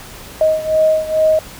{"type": "beating tone pair", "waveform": "sine", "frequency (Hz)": [627, 629.3], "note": ["D#5", "D#5"], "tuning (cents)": [13, 19], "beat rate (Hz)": 2.3, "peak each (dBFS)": [-13, -16], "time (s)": [0.41, 1.39], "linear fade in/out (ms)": 2, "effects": ["pink hiss -35 dBFS RMS until 1.59 s"]}